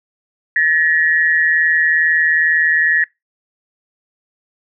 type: tone pair together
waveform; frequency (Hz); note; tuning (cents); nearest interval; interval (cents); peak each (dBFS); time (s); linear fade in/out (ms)
sine; 1731.3 / 1891; A6 / A#6; -28 / +24; major second; 152; -14; 0.56-3.04; 2
effects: noise-tail reverb RT60 0.2 s tail -23 dB re dry